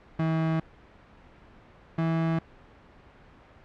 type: tone pair in turn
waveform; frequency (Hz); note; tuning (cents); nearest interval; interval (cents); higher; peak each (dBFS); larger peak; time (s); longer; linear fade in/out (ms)
35% pulse; 161 / 163.53; E3 / E3; -41 / -14; unison; 27; second; -22; neither; 0.19-0.6 / 1.98-2.39; neither; 5
effects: pink hiss -53 dBFS RMS until 3.64 s + low-pass 2000 Hz 12 dB/octave